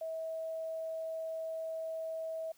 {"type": "tone", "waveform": "sine", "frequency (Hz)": 646, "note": "E5", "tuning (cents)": -35, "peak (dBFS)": -36, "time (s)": [0.01, 2.52], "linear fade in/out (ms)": 5, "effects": ["white hiss -66 dBFS RMS until 2.57 s"]}